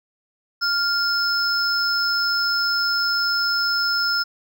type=tone pair together; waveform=triangle; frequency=1396.9 / 5219 Hz; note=F6 / E8; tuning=0 / -18 cents; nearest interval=octave + major seventh; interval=2282 cents; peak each=-20 dBFS; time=0.61-4.24 s; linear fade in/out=20 ms; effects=none